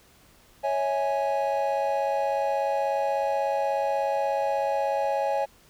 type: chord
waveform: triangle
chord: C# minor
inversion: none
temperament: equal with one note detuned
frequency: 554.4 / 650.9 / 830.6 Hz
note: C#5 / E5 / G#5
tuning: 0 / -22 / 0 cents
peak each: -25 / -28 / -25 dBFS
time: 0.63-5.46 s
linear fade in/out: 20 ms
effects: pink hiss -57 dBFS RMS until 5.69 s